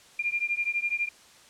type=beating tone pair; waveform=sine; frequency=2393 / 2405 Hz; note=D7 / D7; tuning=+32 / +41 cents; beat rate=12 Hz; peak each=-29 dBFS; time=0.19-1.09 s; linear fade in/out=5 ms; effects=white hiss -54 dBFS RMS until 1.49 s + low-pass 8000 Hz 12 dB/octave